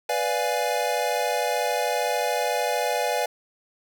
square chord, B diminished seventh, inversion none, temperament equal, 493.9 / 587.3 / 698.5 / 830.6 Hz, B4 / D5 / F5 / Ab5, 0 / 0 / 0 / 0 cents, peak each -29 dBFS, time 0.09-3.26 s, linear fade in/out 5 ms, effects none

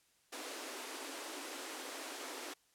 pink high-pass noise, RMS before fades -45 dBFS, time 0.32-2.54 s, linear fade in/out 10 ms, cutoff 260 Hz, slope 96 dB/octave, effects white hiss -72 dBFS RMS until 2.74 s + low-pass 11000 Hz 12 dB/octave

